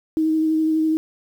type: tone with vibrato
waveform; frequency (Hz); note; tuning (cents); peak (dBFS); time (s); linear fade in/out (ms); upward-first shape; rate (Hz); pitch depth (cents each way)
sine; 315.8; D#4; +26; -16; 0.17-0.97; 0; sine; 12; 15
effects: 8-bit